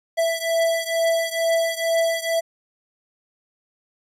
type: beating tone pair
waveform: square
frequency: 661 / 663.2 Hz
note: E5 / E5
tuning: +5 / +10 cents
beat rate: 2.2 Hz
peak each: -22 / -24 dBFS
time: 0.17-2.41 s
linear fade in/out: 20 ms
effects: resampled to 32000 Hz